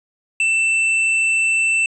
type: tone with tanh clipping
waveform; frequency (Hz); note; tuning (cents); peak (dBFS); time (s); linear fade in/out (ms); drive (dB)
triangle; 2667; E7; +20; -16; 0.4-1.86; 2; 12
effects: resampled to 24000 Hz